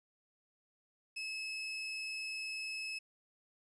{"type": "tone", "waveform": "30% pulse", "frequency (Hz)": 2591, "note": "E7", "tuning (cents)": -30, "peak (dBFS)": -36, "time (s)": [1.16, 2.99], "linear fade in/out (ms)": 10, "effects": ["resampled to 24000 Hz", "12-bit"]}